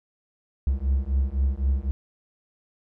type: beating tone pair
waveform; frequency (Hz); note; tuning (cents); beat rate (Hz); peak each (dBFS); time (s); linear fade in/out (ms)
triangle; 65.41 / 69.31; C2 / C#2; 0 / 0; 3.9; -22; 0.67-1.91; 0
effects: none